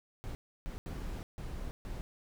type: noise bursts at uneven times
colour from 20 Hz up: brown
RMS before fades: -40 dBFS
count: 5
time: 0.24-0.35 / 0.66-0.78 / 0.86-1.23 / 1.38-1.71 / 1.85-2.01 s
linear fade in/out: 0 ms
effects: none